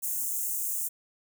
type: high-pass noise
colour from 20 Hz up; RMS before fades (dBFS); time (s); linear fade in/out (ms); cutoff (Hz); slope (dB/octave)
white; -31; 0.02-0.89; 20; 6700; 48
effects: none